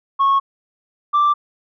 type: tone pair in turn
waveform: sine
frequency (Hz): 1098 / 1174.5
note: C#6 / D6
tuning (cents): -17 / 0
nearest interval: minor second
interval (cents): 117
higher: second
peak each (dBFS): -10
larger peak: neither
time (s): 0.19-0.4 / 1.13-1.34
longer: neither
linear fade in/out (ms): 20
effects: tanh soft clip ceiling -10 dBFS